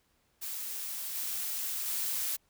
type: noise with level steps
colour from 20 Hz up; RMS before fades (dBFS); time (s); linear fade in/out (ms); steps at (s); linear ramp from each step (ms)
blue; -38 / -35 / -33; 0.41-2.37; 20; 1.14 / 1.86; 20
effects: pink hiss -72 dBFS RMS until 2.49 s